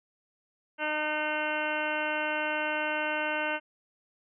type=harmonic tone; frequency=304.5 Hz; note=D#4; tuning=37 cents flat; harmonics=1 / 2 / 3 / 4 / 5 / 6 / 7 / 8 / 9 / 10; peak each=-39 / -34 / -35 / -42 / -33 / -44 / -38 / -45 / -36 / -43 dBFS; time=0.78-3.6 s; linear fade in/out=50 ms; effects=none